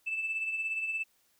sine tone with tremolo, 2637 Hz, E7, in tune, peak -27 dBFS, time 0.06-1.04 s, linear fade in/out 20 ms, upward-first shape triangle, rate 17 Hz, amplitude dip 60%, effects tanh soft clip ceiling -26 dBFS + white hiss -70 dBFS RMS until 1.39 s

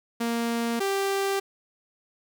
sawtooth tone pair in turn, 233.1 / 392.8 Hz, A#3 / G4, 0 / +4 cents, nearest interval major sixth, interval 904 cents, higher second, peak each -21 / -20 dBFS, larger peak second, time 0.2-0.8 / 0.8-1.4 s, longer neither, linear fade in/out 10 ms, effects none

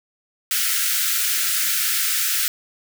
white high-pass noise, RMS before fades -21 dBFS, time 0.51-2.48 s, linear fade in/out 2 ms, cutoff 1300 Hz, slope 96 dB/octave, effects none

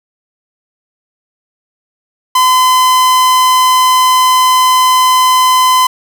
45% pulse tone, 1020 Hz, C6, 44 cents flat, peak -6 dBFS, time 2.35-5.87 s, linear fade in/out 5 ms, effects none

